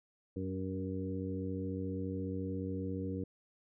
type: harmonic tone with a mistuned harmonic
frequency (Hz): 94.3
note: F#2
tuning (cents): +33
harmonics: 1 / 2 / 3 / 4 / 5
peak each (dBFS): -40 / -41 / -40 / -47 / -43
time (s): 0.36-3.24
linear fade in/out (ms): 5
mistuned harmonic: 4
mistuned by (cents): +16
effects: none